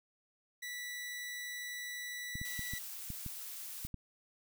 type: tone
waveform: sawtooth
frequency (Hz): 1962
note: B6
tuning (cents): -12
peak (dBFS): -37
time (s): 0.62-2.79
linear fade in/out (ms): 10
type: clicks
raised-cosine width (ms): 5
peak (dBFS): -30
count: 8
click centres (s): 2.355 / 2.415 / 2.593 / 2.736 / 3.103 / 3.263 / 3.85 / 3.943
type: noise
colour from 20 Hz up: blue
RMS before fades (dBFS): -45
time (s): 2.45-3.87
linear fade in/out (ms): 2
effects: none

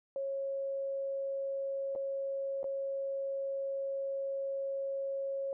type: tone with dropouts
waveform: sine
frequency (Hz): 547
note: C#5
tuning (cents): -23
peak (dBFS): -33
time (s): 0.16-5.53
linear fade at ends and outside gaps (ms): 1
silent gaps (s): 1.952-1.959 / 2.631-2.642
effects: none

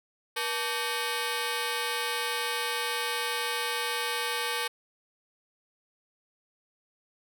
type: ring-modulated tone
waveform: 10% pulse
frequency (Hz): 679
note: F5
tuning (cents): -49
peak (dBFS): -17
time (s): 0.36-4.68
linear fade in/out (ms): 10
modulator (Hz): 200
effects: none

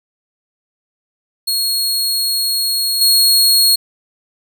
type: tone with level steps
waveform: sawtooth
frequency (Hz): 4306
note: C8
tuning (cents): +49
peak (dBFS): -12 / -6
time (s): 1.47-3.76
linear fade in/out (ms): 10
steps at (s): 3.01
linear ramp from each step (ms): 5
effects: none

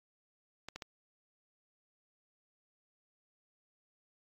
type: clicks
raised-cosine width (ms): 0.2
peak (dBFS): -25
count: 3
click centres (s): 0.686 / 0.76 / 0.822
effects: AAC 48 kbps

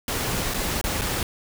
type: noise with dropouts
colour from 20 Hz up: pink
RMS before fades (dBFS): -26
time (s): 0.08-1.23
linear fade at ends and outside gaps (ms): 1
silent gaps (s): 0.538-0.543 / 0.813-0.84 / 1.012-1.017
effects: none

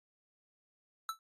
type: tone with exponential decay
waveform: square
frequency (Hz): 1318.5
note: E6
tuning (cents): 0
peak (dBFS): -31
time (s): 1.09-1.19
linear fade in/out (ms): 1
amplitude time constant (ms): 20
effects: MP3 64 kbps

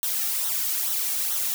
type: noise with flanger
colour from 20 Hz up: blue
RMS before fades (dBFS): -26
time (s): 0.03-1.54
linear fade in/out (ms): 0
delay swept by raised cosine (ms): 0.41 to 2.01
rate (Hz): 2.3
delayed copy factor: -0.65
effects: none

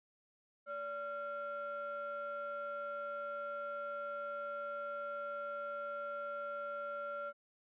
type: ring-modulated tone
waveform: triangle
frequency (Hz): 400.4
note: G4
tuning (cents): +37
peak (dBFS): -33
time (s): 0.66-7.33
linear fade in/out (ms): 50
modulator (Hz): 976
effects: tanh soft clip ceiling -33 dBFS + resampled to 8000 Hz

